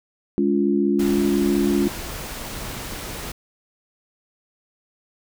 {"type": "chord", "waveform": "sine", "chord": "Db major", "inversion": "second", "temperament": "equal with one note detuned", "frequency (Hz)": [207.7, 283.5, 349.2], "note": ["Ab3", "Db4", "F4"], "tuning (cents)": [0, 39, 0], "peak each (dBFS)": -21, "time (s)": [0.38, 1.88], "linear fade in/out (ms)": 0}
{"type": "noise", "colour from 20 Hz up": "pink", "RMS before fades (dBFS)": -32, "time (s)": [0.99, 3.32], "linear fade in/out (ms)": 5}
{"effects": []}